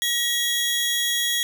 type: tone pair together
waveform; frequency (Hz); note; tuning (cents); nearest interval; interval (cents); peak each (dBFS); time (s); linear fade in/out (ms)
sawtooth; 1914 / 3323; A#6 / G#7; +45 / 0; minor seventh; 955; -23 / -19; 0.02-1.43; 0
effects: none